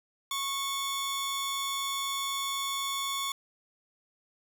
sawtooth tone pair together, 1100 / 3492 Hz, C#6 / A7, -14 / -14 cents, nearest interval octave + minor sixth, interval 2000 cents, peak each -29 / -31 dBFS, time 0.31-3.32 s, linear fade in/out 2 ms, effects none

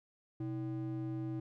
triangle ring-modulated tone, 224.3 Hz, A3, 34 cents sharp, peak -31 dBFS, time 0.4-1.4 s, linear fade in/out 5 ms, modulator 97.5 Hz, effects none

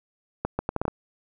accelerating click train, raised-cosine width 1 ms, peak -11 dBFS, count 7, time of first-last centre 0.45-0.88 s, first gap 140 ms, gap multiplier 0.72, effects none

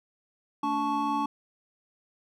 triangle tone cluster, 222.7 / 288.4 / 870 / 1109 Hz, A3 / D4 / A5 / C#6, +21 / -31 / -20 / 0 cents, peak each -35 / -29 / -27 / -29 dBFS, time 0.63-1.26 s, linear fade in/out 5 ms, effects none

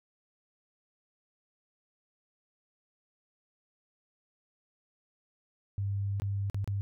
sine tone with dropouts, 99.6 Hz, G2, 28 cents sharp, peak -29 dBFS, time 5.78-6.81 s, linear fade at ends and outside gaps 0 ms, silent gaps 6.199-6.22 / 6.499-6.545 / 6.644-6.676 s, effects none

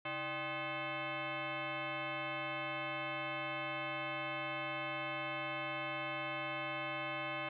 sine tone with frequency modulation, 784 Hz, G5, in tune, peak -37 dBFS, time 0.05-7.49 s, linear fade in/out 5 ms, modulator 460 Hz, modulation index 4.6, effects none

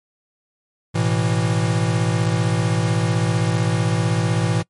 square chord, A suspended second, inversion none, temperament equal with one note detuned, 110 / 125.7 / 164.81 Hz, A2 / B2 / E3, 0 / +31 / 0 cents, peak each -21 / -24 / -22 dBFS, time 0.94-4.63 s, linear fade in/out 20 ms, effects noise-tail reverb RT60 0.1 s tail -24 dB re dry + MP3 48 kbps

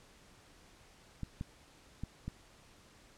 clicks, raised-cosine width 5 ms, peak -26 dBFS, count 4, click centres 1.233 / 1.411 / 2.036 / 2.28 s, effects pink hiss -61 dBFS RMS until 3.17 s + low-pass 9000 Hz 12 dB/octave

